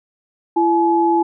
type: tone pair together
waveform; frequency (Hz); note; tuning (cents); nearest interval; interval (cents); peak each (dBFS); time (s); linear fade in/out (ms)
sine; 337.4 / 851.2; E4 / G#5; +40 / +42; octave + major third; 1602; -15; 0.56-1.23; 10
effects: none